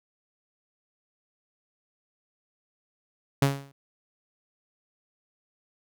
sawtooth tone with exponential decay, 138.6 Hz, C#3, in tune, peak -13 dBFS, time 3.42-3.72 s, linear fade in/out 5 ms, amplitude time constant 65 ms, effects none

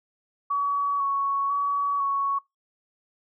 sine tone with vibrato, 1122 Hz, C#6, 21 cents sharp, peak -22 dBFS, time 0.5-2.39 s, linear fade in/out 10 ms, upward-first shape square, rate 1 Hz, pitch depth 17 cents each way, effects noise-tail reverb RT60 0.2 s tail -24 dB re dry

